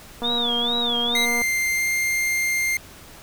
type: click train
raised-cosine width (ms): 1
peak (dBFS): -17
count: 286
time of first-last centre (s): 0.22-1.417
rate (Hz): 238
type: tone with vibrato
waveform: sine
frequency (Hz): 3522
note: A7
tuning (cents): +1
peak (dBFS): -21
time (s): 0.23-1.26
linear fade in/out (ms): 20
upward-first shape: sine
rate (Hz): 2.3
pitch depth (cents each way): 160
type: tone with pitch glide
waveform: 45% pulse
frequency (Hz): 2095 to 2108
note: C7 to C7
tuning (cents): +2 to +12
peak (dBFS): -20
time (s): 1.15-2.77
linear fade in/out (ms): 2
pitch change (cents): +10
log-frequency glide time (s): 1.61-1.91
effects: pink hiss -44 dBFS RMS until 3.22 s